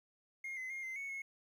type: tone with pitch steps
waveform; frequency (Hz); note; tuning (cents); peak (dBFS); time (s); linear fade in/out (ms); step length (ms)
triangle; 2135 / 2042 / 2131 / 2073 / 2214 / 2178; C7 / C7 / C7 / C7 / C#7 / C#7; +34 / -43 / +31 / -17 / -3 / -31; -38; 0.44-1.22; 5; 130
effects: tanh soft clip ceiling -34 dBFS + 12-bit

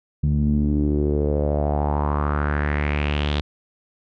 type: tone with low-pass filter sweep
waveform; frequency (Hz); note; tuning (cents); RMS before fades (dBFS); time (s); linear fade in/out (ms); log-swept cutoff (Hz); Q
sawtooth; 73.42; D2; 0; -21; 0.23-3.41; 5; 170 to 3700; 4.2
effects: none

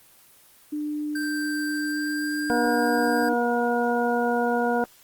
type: tone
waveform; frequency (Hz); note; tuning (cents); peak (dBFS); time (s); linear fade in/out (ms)
sine; 298.7; D4; +29; -26; 0.72-3.34; 10
type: tone with pitch glide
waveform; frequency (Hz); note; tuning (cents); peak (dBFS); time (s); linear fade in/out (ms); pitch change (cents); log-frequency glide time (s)
square; 1568 to 1607.4; G6 to G6; 0 to +43; -30; 1.15-3.29; 5; +43; 1.71-2.72
type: harmonic tone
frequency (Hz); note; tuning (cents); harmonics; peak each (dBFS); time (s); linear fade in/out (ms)
239.5; A#3; +47; 1 / 2 / 3 / 4 / 6; -26 / -25 / -26 / -32 / -30; 2.5-4.84; 0
effects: white hiss -54 dBFS RMS until 5.03 s + Opus 24 kbps

